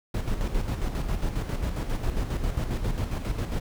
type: noise with tremolo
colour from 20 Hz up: brown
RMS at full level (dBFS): -26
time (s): 0.14-3.6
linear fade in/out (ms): 5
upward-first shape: square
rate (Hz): 7.4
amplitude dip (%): 50
effects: none